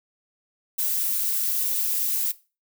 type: noise with amplitude modulation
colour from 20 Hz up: violet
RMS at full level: -22 dBFS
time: 0.78-2.32 s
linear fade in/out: 10 ms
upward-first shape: sine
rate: 209 Hz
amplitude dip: 60%
effects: noise-tail reverb RT60 0.3 s tail -18 dB re dry